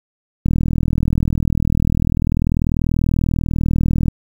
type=click train; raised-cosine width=5 ms; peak=-5 dBFS; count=147; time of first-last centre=0.46-4.083 s; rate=40.3 Hz; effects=7-bit